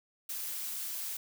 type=noise; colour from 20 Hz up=blue; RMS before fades=-38 dBFS; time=0.29-1.17 s; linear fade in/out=5 ms; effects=none